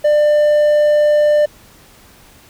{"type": "tone", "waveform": "triangle", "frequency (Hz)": 596, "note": "D5", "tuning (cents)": 25, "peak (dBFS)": -7, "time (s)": [0.04, 1.46], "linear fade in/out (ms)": 10, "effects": ["pink hiss -45 dBFS RMS until 2.49 s"]}